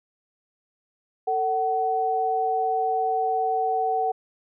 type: tone pair together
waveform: sine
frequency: 447.7 / 752.9 Hz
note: A4 / F#5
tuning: +30 / +30 cents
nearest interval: major sixth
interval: 900 cents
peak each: -27 / -22 dBFS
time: 1.27-4.12 s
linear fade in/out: 10 ms
effects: none